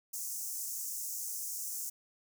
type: high-pass noise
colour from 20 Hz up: pink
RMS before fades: -39 dBFS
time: 0.13-1.9 s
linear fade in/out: 10 ms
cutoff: 5900 Hz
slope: 48 dB/octave
effects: none